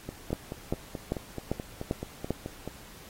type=two click trains; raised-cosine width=2 ms; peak=-14 / -21 dBFS; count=6 / 13; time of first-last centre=0.33-2.306 / 0.09-2.676 s; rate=2.53 / 4.64 Hz; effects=pink hiss -50 dBFS RMS until 3.09 s + AAC 48 kbps